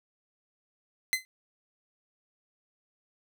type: tone with exponential decay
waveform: sawtooth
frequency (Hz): 2049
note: C7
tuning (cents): -37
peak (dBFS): -17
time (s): 1.13-1.25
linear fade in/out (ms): 0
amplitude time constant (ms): 25
effects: none